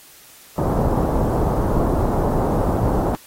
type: low-pass noise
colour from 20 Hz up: pink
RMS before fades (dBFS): -19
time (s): 0.58-3.15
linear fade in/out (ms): 0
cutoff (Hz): 950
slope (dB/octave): 24
effects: white hiss -46 dBFS RMS until 3.26 s + AAC 48 kbps